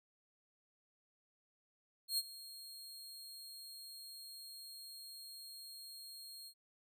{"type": "tone with ADSR envelope", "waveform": "sawtooth", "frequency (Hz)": 4248, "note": "C8", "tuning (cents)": 25, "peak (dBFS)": -29, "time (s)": [2.08, 6.54], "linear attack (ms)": 100, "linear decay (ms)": 39, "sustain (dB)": -18, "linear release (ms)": 70, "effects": []}